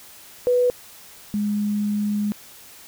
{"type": "tone pair in turn", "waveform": "sine", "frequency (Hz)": [493.4, 207.4], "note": ["B4", "G#3"], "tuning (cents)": [-2, -2], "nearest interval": "octave + minor third", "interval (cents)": 1500, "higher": "first", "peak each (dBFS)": [-15, -20], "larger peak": "first", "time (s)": [[0.47, 0.7], [1.34, 2.32]], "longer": "second", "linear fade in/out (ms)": 0, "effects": ["white hiss -45 dBFS RMS until 2.87 s"]}